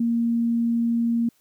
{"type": "tone", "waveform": "sine", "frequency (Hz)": 233.1, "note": "A#3", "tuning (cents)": 0, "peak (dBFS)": -19, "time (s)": [0, 1.29], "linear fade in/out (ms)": 5, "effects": ["white hiss -64 dBFS RMS until 1.4 s"]}